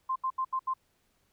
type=tone bursts; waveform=sine; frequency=1046.5 Hz; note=C6; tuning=in tune; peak=-27 dBFS; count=5; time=0.09-0.739 s; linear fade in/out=10 ms; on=69 ms; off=76 ms; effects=pink hiss -72 dBFS RMS until 1.32 s